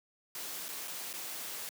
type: noise with dropouts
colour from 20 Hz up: white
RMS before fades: -41 dBFS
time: 0.35-1.69 s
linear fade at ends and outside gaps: 1 ms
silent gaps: 0.683-0.688 / 0.876-0.88 / 1.13-1.137 s
effects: high-pass 200 Hz 12 dB/octave